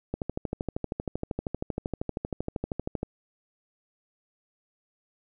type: click train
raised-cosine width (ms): 2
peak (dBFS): -16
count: 38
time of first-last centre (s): 0.14-3.031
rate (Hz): 12.8
effects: none